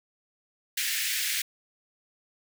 pink high-pass noise, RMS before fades -29 dBFS, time 0.77-1.42 s, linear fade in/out 5 ms, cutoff 1700 Hz, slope 48 dB/octave, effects none

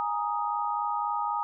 sine chord, Ab suspended second, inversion none, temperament just, 830.6 / 934.4 / 1245.9 Hz, Ab5 / Bb5 / Eb6, 0 / +4 / +2 cents, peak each -31 dBFS, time 0-1.43 s, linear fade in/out 0 ms, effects none

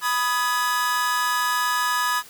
45% pulse chord, G# minor, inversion first, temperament equal with one note detuned, 987.8 / 1244.5 / 1689.3 Hz, B5 / D#6 / G#6, 0 / 0 / +29 cents, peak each -25 dBFS, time 0.01-2.23 s, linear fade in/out 50 ms, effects white hiss -46 dBFS RMS until 2.29 s

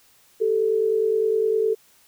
sine tone pair together, 392 / 441.8 Hz, G4 / A4, 0 / +7 cents, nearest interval major second, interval 207 cents, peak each -24 / -19 dBFS, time 0.4-1.75 s, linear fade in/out 20 ms, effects white hiss -57 dBFS RMS until 2.07 s

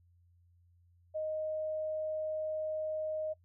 sine tone, 622.3 Hz, D#5, in tune, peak -33 dBFS, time 1.14-3.34 s, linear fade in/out 20 ms, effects noise-tail reverb RT60 0.1 s tail -21 dB re dry + added 87 Hz sine -63 dBFS peak until 3.44 s

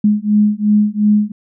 sine beating tone pair, 208.1 / 210.9 Hz, G#3 / G#3, +4 / +27 cents, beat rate 2.8 Hz, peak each -13 dBFS, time 0.04-1.32 s, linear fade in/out 5 ms, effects none

